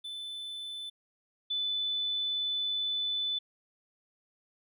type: tone pair in turn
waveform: triangle / sine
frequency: 3514 / 3499 Hz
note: A7 / A7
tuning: -3 / -10 cents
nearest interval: unison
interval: 7 cents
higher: first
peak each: -36 / -29 dBFS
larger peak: second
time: 0.04-0.9 / 1.5-3.39 s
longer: second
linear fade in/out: 10 ms
effects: none